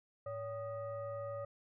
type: tone with frequency modulation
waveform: sine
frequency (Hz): 566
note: C#5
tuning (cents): +36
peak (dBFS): -39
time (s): 0.26-1.45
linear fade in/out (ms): 5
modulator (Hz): 673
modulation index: 0.73
effects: none